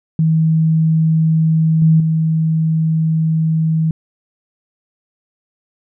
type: tone with level steps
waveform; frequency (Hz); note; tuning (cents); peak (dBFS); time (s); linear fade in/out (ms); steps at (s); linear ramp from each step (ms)
sine; 160; D#3; +49; -10 / -7 / -12; 0.19-3.91; 2; 1.82 / 2; 2
effects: none